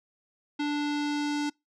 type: tone with low-pass filter sweep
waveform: square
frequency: 293.3 Hz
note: D4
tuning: 2 cents flat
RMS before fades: -29 dBFS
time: 0.59-1.5 s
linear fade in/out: 10 ms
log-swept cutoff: 3900 to 6000 Hz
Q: 1.5
effects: noise-tail reverb RT60 0.2 s tail -26 dB re dry